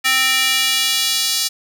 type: tone with high-pass filter sweep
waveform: square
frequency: 261.6 Hz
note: C4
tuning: in tune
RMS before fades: -17 dBFS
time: 0.04-1.49 s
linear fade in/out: 20 ms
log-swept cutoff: 2000 to 4500 Hz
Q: 1.6
effects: none